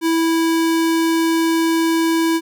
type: tone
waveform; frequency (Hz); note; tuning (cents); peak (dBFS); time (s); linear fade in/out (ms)
square; 328.3; E4; -7; -15; 0.01-2.41; 50
effects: none